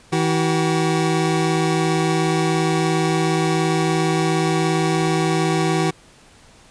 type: tone pair together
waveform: 25% pulse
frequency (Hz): 160.92 / 379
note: E3 / F#4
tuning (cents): -41 / +42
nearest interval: octave + minor third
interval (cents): 1483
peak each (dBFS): -15 / -17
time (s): 0.12-5.91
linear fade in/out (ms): 10
effects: pink hiss -49 dBFS RMS until 6.7 s + resampled to 22050 Hz